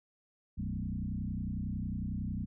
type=tone with frequency modulation; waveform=sine; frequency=138.59 Hz; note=C#3; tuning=in tune; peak=-33 dBFS; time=0.57-2.46 s; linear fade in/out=20 ms; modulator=31 Hz; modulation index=3.1; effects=none